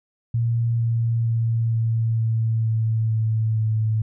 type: tone with pitch steps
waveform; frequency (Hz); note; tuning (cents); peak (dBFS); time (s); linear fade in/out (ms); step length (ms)
sine; 116.54 / 115.53 / 114.54 / 113.55 / 112.57 / 111.6 / 110.64 / 109.68; A#2 / A#2 / A#2 / A#2 / A2 / A2 / A2 / A2; 0 / -15 / -30 / -45 / +40 / +25 / +10 / -5; -18; 0.34-4.02; 5; 460
effects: none